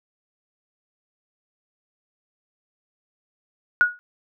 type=tone with exponential decay; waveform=sine; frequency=1454 Hz; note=F#6; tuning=31 cents flat; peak=-9 dBFS; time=3.81-3.99 s; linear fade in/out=0 ms; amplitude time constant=37 ms; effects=none